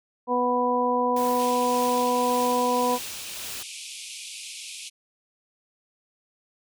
harmonic tone, 246.9 Hz, B3, in tune, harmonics 1 / 2 / 3 / 4, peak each -28 / -25 / -29 / -24 dBFS, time 0.27-2.99 s, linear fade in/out 50 ms
white noise with tremolo, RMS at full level -36 dBFS, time 1.16-3.63 s, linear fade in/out 5 ms, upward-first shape triangle, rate 1.8 Hz, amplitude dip 45%
pink band-pass noise, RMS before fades -39 dBFS, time 1.38-4.9 s, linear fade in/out 20 ms, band 2300 to 11000 Hz, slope 96 dB/octave
effects none

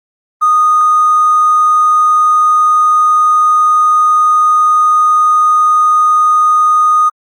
triangle tone with hard clipping, 1236 Hz, D#6, 12 cents flat, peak -6 dBFS, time 0.41-7.1 s, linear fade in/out 20 ms, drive 3 dB, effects Opus 32 kbps

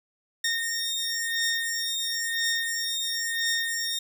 15% pulse beating tone pair, 1840 / 1840.98 Hz, A#6 / A#6, -23 / -22 cents, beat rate 0.98 Hz, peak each -23 dBFS, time 0.44-3.99 s, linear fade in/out 5 ms, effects none

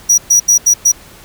square tone bursts at uneven times, 5800 Hz, F#8, 35 cents flat, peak -6 dBFS, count 5, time 0.09-0.18 / 0.3-0.4 / 0.48-0.58 / 0.66-0.74 / 0.85-0.92 s, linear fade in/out 10 ms, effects pink hiss -39 dBFS RMS until 1.24 s

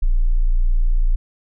sine tone, 29.14 Hz, A#0, in tune, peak -12 dBFS, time 0.02-1.16 s, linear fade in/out 10 ms, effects none

